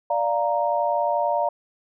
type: chord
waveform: sine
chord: Bb major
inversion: first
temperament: equal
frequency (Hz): 587.3 / 698.5 / 932.3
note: D5 / F5 / Bb5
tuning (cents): 0 / 0 / 0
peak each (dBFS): -24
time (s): 0.1-1.49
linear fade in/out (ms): 5
effects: none